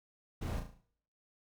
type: noise with echo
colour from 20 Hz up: brown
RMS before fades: -38 dBFS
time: 0.41-0.6 s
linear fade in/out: 10 ms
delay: 36 ms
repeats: 6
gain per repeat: -6 dB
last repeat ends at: 0.816 s
effects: noise-tail reverb RT60 0.6 s tail -17 dB re dry